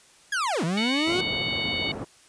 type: linear two-way sweep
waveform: 40% pulse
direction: down then up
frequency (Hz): 1700 to 155.56 to 378.6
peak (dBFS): -23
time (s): 0.32-1.21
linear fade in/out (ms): 5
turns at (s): 0.64
type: harmonic tone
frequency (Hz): 740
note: F#5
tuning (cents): 0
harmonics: 3 / 4 / 5 / 6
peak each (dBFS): -29 / -31 / -33 / -35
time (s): 0.77-1.92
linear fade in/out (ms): 5
type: band-pass noise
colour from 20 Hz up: pink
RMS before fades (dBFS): -34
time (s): 1.06-2.05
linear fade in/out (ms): 20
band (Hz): 110 to 820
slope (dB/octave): 12
effects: white hiss -55 dBFS RMS until 2.28 s + resampled to 22050 Hz